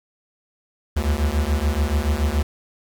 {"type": "beating tone pair", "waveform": "square", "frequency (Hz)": [69.8, 76.8], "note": ["C#2", "D#2"], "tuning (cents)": [13, -22], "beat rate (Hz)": 7, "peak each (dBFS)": -22, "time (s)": [0.96, 2.43], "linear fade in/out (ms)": 10, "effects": ["8-bit"]}